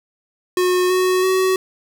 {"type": "tone with pitch steps", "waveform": "square", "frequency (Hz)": [363.2, 369.3, 375.6], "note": ["F#4", "F#4", "F#4"], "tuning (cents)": [-32, -3, 26], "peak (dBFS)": -15, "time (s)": [0.57, 1.56], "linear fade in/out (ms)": 2, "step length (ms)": 330, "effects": ["8-bit"]}